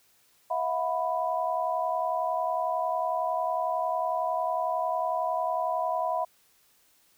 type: tone cluster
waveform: sine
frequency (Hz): 650 / 721 / 990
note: E5 / F#5 / B5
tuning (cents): -24 / -45 / +4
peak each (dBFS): -30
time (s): 0.5-6.25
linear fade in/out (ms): 10
effects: white hiss -64 dBFS RMS until 7.17 s